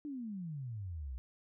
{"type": "exponential sweep", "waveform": "sine", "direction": "down", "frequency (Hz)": [304.1, 59.3], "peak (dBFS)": -39, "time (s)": [0.05, 1.18], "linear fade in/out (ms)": 0, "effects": []}